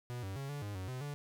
45% pulse tone with pitch steps, 122.3 / 96.2 / 137.5 / 144.4 / 102.5 / 93.4 / 127.9 / 145 Hz, B2 / G2 / C#3 / D3 / G#2 / F#2 / C3 / D3, -16 / -32 / -14 / -29 / -22 / +17 / -39 / -22 cents, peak -39 dBFS, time 0.1-1.14 s, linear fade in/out 0 ms, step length 130 ms, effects none

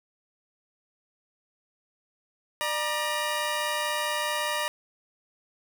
15% pulse tone pair together, 599 / 950.9 Hz, D5 / A#5, +34 / +34 cents, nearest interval minor sixth, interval 800 cents, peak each -23 dBFS, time 2.61-4.68 s, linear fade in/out 0 ms, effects none

